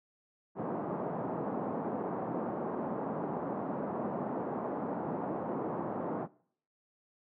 pink band-pass noise, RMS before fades -36 dBFS, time 0.55-6.28 s, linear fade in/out 50 ms, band 170 to 1000 Hz, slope 24 dB/octave, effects noise-tail reverb RT60 0.6 s tail -23 dB re dry

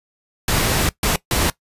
pink noise bursts at uneven times, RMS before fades -18 dBFS, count 3, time 0.48-0.89 / 1.03-1.16 / 1.31-1.5 s, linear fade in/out 2 ms, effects noise-tail reverb RT60 0.1 s tail -19 dB re dry + resampled to 32000 Hz

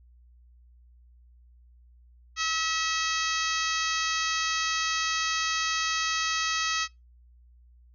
harmonic tone with a mistuned harmonic, 645 Hz, E5, 38 cents flat, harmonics 2 / 3 / 4 / 5 / 6 / 7 / 8 / 9 / 10, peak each -31 / -33 / -34 / -35 / -36 / -36 / -37 / -38 / -38 dBFS, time 2.36-6.88 s, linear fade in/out 50 ms, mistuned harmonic 9, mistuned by +26 cents, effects noise-tail reverb RT60 0.2 s tail -23 dB re dry + added 60 Hz sine -53 dBFS peak until 7.94 s

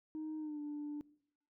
sine tone with pitch glide, 311.1 to 294.8 Hz, D#4 to D4, 0 to +7 cents, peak -38 dBFS, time 0.15-1.01 s, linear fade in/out 0 ms, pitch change -93 cents, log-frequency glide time 0.38-0.6 s, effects noise-tail reverb RT60 0.7 s tail -22 dB re dry + tanh soft clip ceiling -37 dBFS

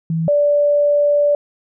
sine tone pair in turn, 163 / 582.5 Hz, E3 / D5, -19 / -14 cents, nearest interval octave + minor seventh, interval 2205 cents, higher second, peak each -16 / -11 dBFS, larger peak second, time 0.1-0.28 / 0.28-1.35 s, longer second, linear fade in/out 2 ms, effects none

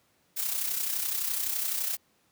blue noise with amplitude modulation, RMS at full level -28 dBFS, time 0.36-1.97 s, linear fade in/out 20 ms, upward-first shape sine, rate 31.8 Hz, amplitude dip 55%, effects pink hiss -68 dBFS RMS until 2.31 s + high-pass 100 Hz 12 dB/octave

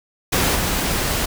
pink noise with level steps, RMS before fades -18 / -21 dBFS, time 0.32-1.26 s, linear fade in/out 10 ms, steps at 0.54 s, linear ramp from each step 20 ms, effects none

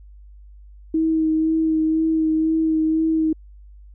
sine tone with vibrato, 318.2 Hz, D#4, 39 cents sharp, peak -16 dBFS, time 0.94-3.33 s, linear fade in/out 5 ms, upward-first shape sine, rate 2 Hz, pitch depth 18 cents each way, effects added 50 Hz sine -41 dBFS peak until 3.94 s

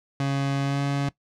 30% pulse tone with pitch glide, 138.59 to 140.61 Hz, C#3 to C#3, 0 to +25 cents, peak -20 dBFS, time 0.2-1.09 s, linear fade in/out 2 ms, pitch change +25 cents, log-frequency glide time 0.63-0.81 s, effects noise-tail reverb RT60 0.1 s tail -19 dB re dry + low-pass 6000 Hz 12 dB/octave

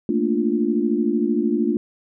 sine chord, Bb major seventh, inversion third, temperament equal, 220 / 233.1 / 293.7 / 349.2 Hz, A3 / Bb3 / D4 / F4, 0 / 0 / 0 / 0 cents, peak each -23 dBFS, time 0.09-1.77 s, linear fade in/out 2 ms, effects none

